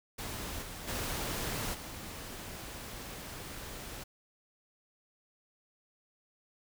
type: noise with level steps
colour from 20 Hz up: pink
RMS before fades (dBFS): -40 / -44 / -36 / -44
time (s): 0.18-4.04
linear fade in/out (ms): 10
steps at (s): 0.61 / 0.87 / 1.73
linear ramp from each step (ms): 20
effects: none